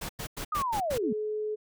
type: noise bursts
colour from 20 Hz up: pink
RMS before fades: -36 dBFS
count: 6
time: 0.01-0.983 s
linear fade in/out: 10 ms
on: 83 ms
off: 95 ms
type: linear sweep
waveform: sine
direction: down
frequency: 1264 to 191.4 Hz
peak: -27 dBFS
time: 0.52-1.13 s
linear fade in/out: 5 ms
type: tone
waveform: sine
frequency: 426.6 Hz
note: G#4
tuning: 46 cents sharp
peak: -29 dBFS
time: 1.02-1.56 s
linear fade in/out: 20 ms
effects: none